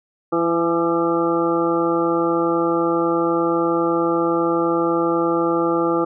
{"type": "harmonic tone with a mistuned harmonic", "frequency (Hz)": 168.1, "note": "E3", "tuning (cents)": 34, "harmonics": [1, 2, 3, 4, 5, 7, 8], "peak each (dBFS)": [-31, -19, -22, -30, -27, -24, -31], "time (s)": [0.32, 6.05], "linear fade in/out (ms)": 10, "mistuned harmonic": 7, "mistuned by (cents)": 23, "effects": []}